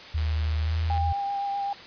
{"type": "tone with pitch glide", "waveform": "sine", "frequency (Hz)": [77.78, 81.46], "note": ["D#2", "E2"], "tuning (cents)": [0, -20], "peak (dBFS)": -23, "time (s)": [0.14, 1.13], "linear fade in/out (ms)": 10, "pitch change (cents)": 80, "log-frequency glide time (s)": [0.62, 0.75]}
{"type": "click train", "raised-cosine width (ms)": 0.2, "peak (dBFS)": -23, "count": 92, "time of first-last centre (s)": [0.18, 0.978], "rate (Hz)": 114}
{"type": "tone with vibrato", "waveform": "sine", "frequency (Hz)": 800, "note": "G5", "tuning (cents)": 35, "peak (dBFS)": -26, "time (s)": [0.9, 1.73], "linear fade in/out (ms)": 2, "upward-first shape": "triangle", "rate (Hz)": 7.8, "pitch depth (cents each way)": 16}
{"effects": ["white hiss -43 dBFS RMS until 1.86 s", "resampled to 11025 Hz"]}